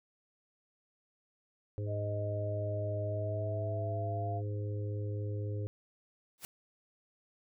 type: harmonic tone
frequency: 103.83 Hz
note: G#2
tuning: in tune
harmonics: 1 / 3 / 4 / 5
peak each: -34 / -47 / -45 / -47 dBFS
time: 1.78-5.67 s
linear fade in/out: 0 ms
type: tone with pitch glide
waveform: sine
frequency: 622.3 to 690.5 Hz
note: D#5 to F5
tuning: 0 to -20 cents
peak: -37 dBFS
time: 1.86-4.42 s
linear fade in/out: 50 ms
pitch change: +180 cents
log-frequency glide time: 3.04-4.28 s
type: noise with exponential growth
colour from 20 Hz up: white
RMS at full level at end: -39 dBFS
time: 6.38-6.45 s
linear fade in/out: 0 ms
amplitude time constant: 15 ms
effects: none